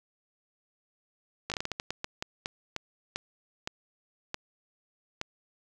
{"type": "slowing click train", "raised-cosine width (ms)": 0.2, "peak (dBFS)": -15, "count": 17, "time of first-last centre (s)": [1.5, 5.214], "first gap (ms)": 17, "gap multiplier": 1.3, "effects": []}